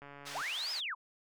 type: click train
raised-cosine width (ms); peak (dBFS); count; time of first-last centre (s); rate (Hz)
0.5; -35; 57; 0.02-0.414; 142
type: band-pass noise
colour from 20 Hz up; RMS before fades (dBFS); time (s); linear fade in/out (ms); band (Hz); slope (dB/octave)
white; -45; 0.25-0.81; 20; 810 to 4900; 12
type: linear two-way sweep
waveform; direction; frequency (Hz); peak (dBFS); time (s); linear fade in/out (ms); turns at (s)
sine; up then down; 466.2 to 5274 to 883; -35; 0.34-0.95; 20; 0.72
effects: none